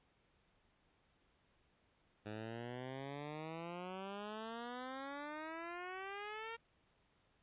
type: exponential sweep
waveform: 10% pulse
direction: up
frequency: 104.5 to 464.2 Hz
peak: -36 dBFS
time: 2.25-6.57 s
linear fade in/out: 20 ms
effects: pink hiss -75 dBFS RMS until 7.42 s + resampled to 8000 Hz